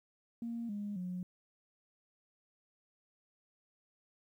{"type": "tone with pitch steps", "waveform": "sine", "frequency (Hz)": [233.1, 205.3, 180.79], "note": ["A#3", "G#3", "F#3"], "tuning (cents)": [0, -20, -40], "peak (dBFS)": -36, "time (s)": [0.42, 1.23], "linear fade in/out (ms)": 2, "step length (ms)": 270, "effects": ["tanh soft clip ceiling -32 dBFS", "12-bit"]}